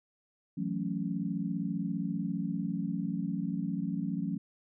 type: chord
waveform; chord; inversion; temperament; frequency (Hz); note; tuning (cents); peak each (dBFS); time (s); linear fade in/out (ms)
sine; F# minor seventh; third; equal; 164.81 / 185 / 220 / 277.2; E3 / F#3 / A3 / C#4; 0 / 0 / 0 / 0; -37 / -34 / -37 / -37; 0.57-4.38; 10
effects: none